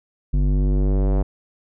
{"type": "tone with low-pass filter sweep", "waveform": "square", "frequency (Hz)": 48.7, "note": "G1", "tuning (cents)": -11, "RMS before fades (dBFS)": -18, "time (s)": [0.33, 1.23], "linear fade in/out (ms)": 10, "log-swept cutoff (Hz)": [190, 690], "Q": 1.2, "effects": []}